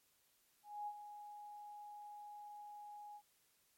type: tone with ADSR envelope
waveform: sine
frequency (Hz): 830.6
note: G#5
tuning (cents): 0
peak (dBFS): -40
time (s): 0.63-3.22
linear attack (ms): 240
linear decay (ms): 59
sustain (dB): -10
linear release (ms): 64
effects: white hiss -75 dBFS RMS until 3.77 s + MP3 64 kbps